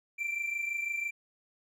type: tone pair together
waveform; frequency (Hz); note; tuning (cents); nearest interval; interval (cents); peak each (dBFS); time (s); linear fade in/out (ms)
triangle; 2349 / 2375; D7 / D7; 0 / +19; unison; 19; -30 / -35; 0.18-1.11; 20
effects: tanh soft clip ceiling -25 dBFS